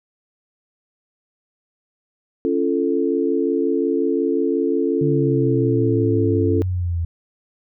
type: chord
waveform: sine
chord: Db augmented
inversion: none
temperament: equal with one note detuned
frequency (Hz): 277.2 / 342.8 / 440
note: Db4 / F4 / A4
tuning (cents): 0 / -32 / 0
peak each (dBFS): -21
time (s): 2.45-6.62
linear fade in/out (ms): 0
type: exponential sweep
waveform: sine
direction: down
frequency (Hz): 146.83 to 83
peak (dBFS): -19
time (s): 5.01-7.05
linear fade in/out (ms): 5
effects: none